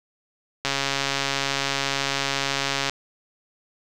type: click train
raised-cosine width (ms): 0.2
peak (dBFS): -6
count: 311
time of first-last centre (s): 0.65-2.896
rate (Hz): 138
effects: none